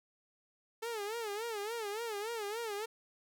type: tone with vibrato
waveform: sawtooth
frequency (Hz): 435.8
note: A4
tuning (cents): -17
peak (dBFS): -33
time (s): 0.82-2.86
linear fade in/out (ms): 10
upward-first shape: sine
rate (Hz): 3.5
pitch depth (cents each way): 140
effects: none